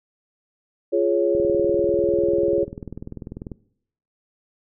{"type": "chord", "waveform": "sine", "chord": "Db major", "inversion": "first", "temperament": "just", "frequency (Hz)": [346.5, 415.8, 554.4], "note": ["F4", "Ab4", "Db5"], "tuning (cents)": [-14, 2, 0], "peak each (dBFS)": -21, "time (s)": [0.92, 2.65], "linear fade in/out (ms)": 20}
{"type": "click train", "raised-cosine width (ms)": 3, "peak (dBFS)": -20, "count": 45, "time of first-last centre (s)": [1.35, 3.517], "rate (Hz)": 20.3}
{"effects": ["noise-tail reverb RT60 0.7 s tail -20 dB re dry"]}